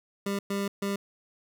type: tone bursts at uneven times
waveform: 25% pulse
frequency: 199.4 Hz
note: G3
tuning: 30 cents sharp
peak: -24 dBFS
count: 3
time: 0.26-0.39 / 0.5-0.68 / 0.82-0.96 s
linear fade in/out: 5 ms
effects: none